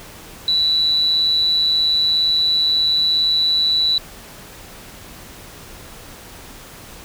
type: tone with amplitude modulation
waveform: sine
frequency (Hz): 3951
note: B7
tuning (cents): 0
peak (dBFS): -12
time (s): 0.48-3.98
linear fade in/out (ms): 2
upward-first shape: sine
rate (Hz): 157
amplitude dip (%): 40
effects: pink hiss -39 dBFS RMS until 7.04 s